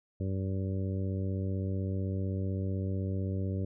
harmonic tone, 95.8 Hz, G2, 39 cents flat, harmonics 1 / 2 / 3 / 4 / 5 / 6, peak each -31 / -37 / -41 / -43 / -45 / -47 dBFS, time 0.2-3.65 s, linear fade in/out 5 ms, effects none

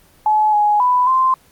sine tone with pitch steps, 855 / 835 / 994 / 1042 Hz, A5 / G#5 / B5 / C6, -50 / +9 / +11 / -7 cents, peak -11 dBFS, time 0.26-1.34 s, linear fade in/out 2 ms, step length 270 ms, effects pink hiss -51 dBFS RMS until 1.51 s + Opus 24 kbps

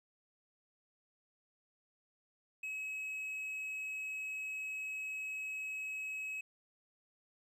triangle tone, 2562 Hz, E7, 50 cents flat, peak -37 dBFS, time 2.63-6.41 s, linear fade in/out 5 ms, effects none

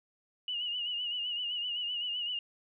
sine tone with vibrato, 2900 Hz, F#7, 35 cents flat, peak -32 dBFS, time 0.48-2.39 s, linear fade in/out 2 ms, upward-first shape sine, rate 7.8 Hz, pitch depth 57 cents each way, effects none

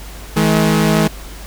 sawtooth tone pair together, 160.06 / 212.6 Hz, D#3 / G#3, +49 / +41 cents, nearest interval perfect fourth, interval 492 cents, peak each -10 dBFS, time 0.36-1.08 s, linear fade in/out 10 ms, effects added 50 Hz sine -31 dBFS peak until 1.46 s + pink hiss -36 dBFS RMS until 1.46 s

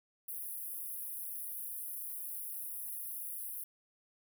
pink high-pass noise, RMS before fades -42 dBFS, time 0.28-3.64 s, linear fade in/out 5 ms, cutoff 10000 Hz, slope 96 dB/octave, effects none

